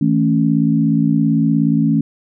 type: chord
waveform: sine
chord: A major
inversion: second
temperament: equal with one note detuned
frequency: 160.96 / 220 / 277.2 Hz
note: E3 / A3 / C#4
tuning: -41 / 0 / 0 cents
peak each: -16 dBFS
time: 0.01-2.01 s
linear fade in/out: 5 ms
effects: none